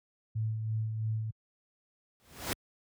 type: tone with tremolo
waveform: sine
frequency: 110 Hz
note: A2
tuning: in tune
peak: -28 dBFS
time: 0.35-1.31 s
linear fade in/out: 10 ms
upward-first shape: sine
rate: 3 Hz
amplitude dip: 40%
type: noise with exponential growth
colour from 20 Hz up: pink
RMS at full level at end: -29 dBFS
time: 2.2-2.53 s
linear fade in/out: 0 ms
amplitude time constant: 70 ms
effects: high-pass 60 Hz 12 dB/octave